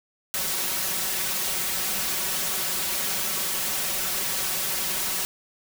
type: noise with comb filter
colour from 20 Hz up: white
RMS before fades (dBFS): -27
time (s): 0.34-5.25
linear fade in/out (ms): 0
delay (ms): 5.3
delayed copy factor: +0.8
effects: none